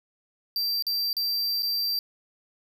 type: tone with dropouts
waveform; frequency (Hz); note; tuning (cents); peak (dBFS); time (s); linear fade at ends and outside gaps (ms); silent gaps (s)
square; 4699; D8; 0; -25; 0.56-1.99; 1; 0.824-0.867 / 1.13-1.167 / 1.623-1.63
effects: none